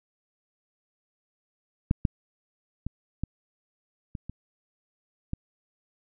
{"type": "clicks", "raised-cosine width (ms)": 5, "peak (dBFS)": [-9, -9, -19, -16, -22, -24, -17], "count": 7, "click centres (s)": [1.911, 2.052, 2.866, 3.236, 4.152, 4.296, 5.334], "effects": []}